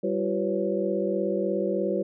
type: tone cluster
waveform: sine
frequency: 195.9 / 340.5 / 383.6 / 499.5 / 556 Hz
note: G3 / F4 / G4 / B4 / C#5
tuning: -1 / -44 / -37 / +20 / +5 cents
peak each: -30 dBFS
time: 0.03-2.03 s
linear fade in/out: 10 ms
effects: none